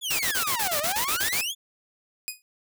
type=exponential two-way sweep; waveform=sawtooth; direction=down then up; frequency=3520 to 569 to 3520 Hz; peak=-24 dBFS; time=0.01-1.55 s; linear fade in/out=50 ms; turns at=0.79 s
type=noise bursts; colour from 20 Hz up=white; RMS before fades=-27 dBFS; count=11; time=0.1-1.415 s; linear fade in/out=10 ms; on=95 ms; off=27 ms
type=tone with exponential decay; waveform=10% pulse; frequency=2489 Hz; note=D#7; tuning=in tune; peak=-17 dBFS; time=2.28-2.42 s; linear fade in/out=0 ms; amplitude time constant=29 ms
effects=none